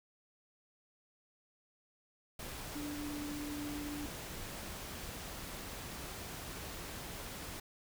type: tone in noise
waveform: sine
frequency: 293.7 Hz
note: D4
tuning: in tune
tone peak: -40 dBFS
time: 2.75-4.06 s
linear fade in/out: 5 ms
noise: pink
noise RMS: -45 dBFS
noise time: 2.39-7.6 s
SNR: +2 dB
effects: none